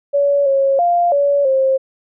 sine tone with pitch steps, 567 / 546 / 697 / 568 / 532 Hz, C#5 / C#5 / F5 / C#5 / C5, +39 / -26 / -4 / +42 / +29 cents, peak -11 dBFS, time 0.13-1.78 s, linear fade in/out 20 ms, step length 330 ms, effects none

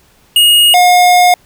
square tone pair in turn, 2869 / 717.2 Hz, F7 / F5, +46 / +46 cents, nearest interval 2 octaves, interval 2400 cents, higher first, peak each -5 dBFS, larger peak neither, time 0.36-0.74 / 0.74-1.34 s, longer second, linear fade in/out 2 ms, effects pink hiss -49 dBFS RMS until 1.45 s

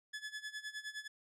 sawtooth tone with tremolo, 1715 Hz, A6, 45 cents flat, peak -36 dBFS, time 0.13-1.08 s, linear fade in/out 10 ms, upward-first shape sine, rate 9.7 Hz, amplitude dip 85%, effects low-pass 8000 Hz 12 dB/octave

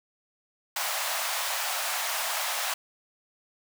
pink high-pass noise, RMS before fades -30 dBFS, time 0.76-2.74 s, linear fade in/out 5 ms, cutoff 630 Hz, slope 48 dB/octave, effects none

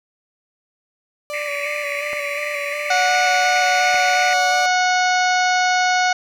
35% pulse tone with vibrato, 582 Hz, D5, 16 cents flat, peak -24 dBFS, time 1.3-4.66 s, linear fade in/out 0 ms, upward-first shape square, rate 2.8 Hz, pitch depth 22 cents each way
white band-pass noise, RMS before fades -27 dBFS, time 1.33-4.34 s, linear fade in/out 10 ms, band 1900 to 2500 Hz, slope 96 dB/octave
clicks, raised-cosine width 0.5 ms, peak -17 dBFS, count 2, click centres 2.132 / 3.944 s
harmonic tone, 732 Hz, F#5, 19 cents flat, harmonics 1 / 2 / 3 / 4 / 5 / 6 / 7 / 8 / 9, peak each -17 / -20 / -24 / -31 / -32 / -29 / -33 / -31 / -34 dBFS, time 2.9-6.13 s, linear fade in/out 5 ms
effects none

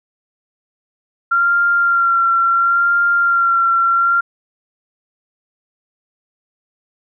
sine tone with vibrato, 1379 Hz, F6, 22 cents flat, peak -11 dBFS, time 1.31-4.21 s, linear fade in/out 10 ms, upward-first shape sine, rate 0.72 Hz, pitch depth 22 cents each way, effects none

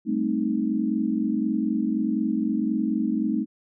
sine chord, A half-diminished seventh, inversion third, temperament equal, 196 / 220 / 261.6 / 311.1 Hz, G3 / A3 / C4 / Eb4, 0 / 0 / 0 / 0 cents, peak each -31 / -25 / -28 / -27 dBFS, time 0.05-3.46 s, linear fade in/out 50 ms, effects none

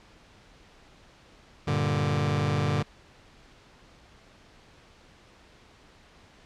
sawtooth chord, G minor, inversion none, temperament just, 98 / 117.6 / 147 Hz, G2 / Bb2 / D3, 0 / +16 / +2 cents, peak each -25 / -26 / -22 dBFS, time 1.67-2.83 s, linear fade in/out 10 ms, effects pink hiss -55 dBFS RMS until 6.45 s + low-pass 5000 Hz 12 dB/octave

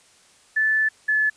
sine tone pair in turn, 1748 / 1725.9 Hz, A6 / A6, -12 / -34 cents, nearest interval unison, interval 22 cents, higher first, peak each -17 dBFS, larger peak neither, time 0.56-0.89 / 1.08-1.3 s, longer first, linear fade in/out 10 ms, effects white hiss -55 dBFS RMS until 1.36 s + resampled to 22050 Hz

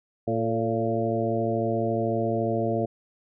harmonic tone with a mistuned harmonic, 114 Hz, A#2, 38 cents flat, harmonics 1 / 2 / 3 / 4 / 5 / 6, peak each -30 / -30 / -30 / -30 / -30 / -30 dBFS, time 0.27-2.86 s, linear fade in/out 10 ms, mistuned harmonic 4, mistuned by -45 cents, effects none

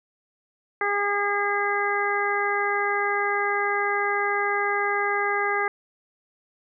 harmonic tone, 406.7 Hz, G#4, 36 cents flat, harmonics 1 / 2 / 3 / 4 / 5, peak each -28 / -28 / -28 / -28 / -28 dBFS, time 0.81-5.68 s, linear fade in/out 2 ms, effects none

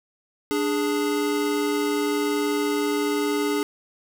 square tone pair together, 293.7 / 414.7 Hz, D4 / G#4, 0 / -3 cents, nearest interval tritone, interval 597 cents, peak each -25 / -25 dBFS, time 0.51-3.63 s, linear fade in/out 0 ms, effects 8-bit

